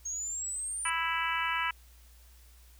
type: exponential sweep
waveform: sine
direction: up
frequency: 6480 to 9397 Hz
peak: -33 dBFS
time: 0.05-0.9 s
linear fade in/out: 10 ms
type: harmonic tone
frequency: 329.6 Hz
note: E4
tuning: in tune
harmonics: 3 / 4 / 5 / 6 / 7 / 8 / 9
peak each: -34 / -35 / -36 / -37 / -37 / -38 / -39 dBFS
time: 0.85-1.71 s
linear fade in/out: 5 ms
effects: added 60 Hz sine -54 dBFS peak until 2.79 s + white hiss -62 dBFS RMS until 2.79 s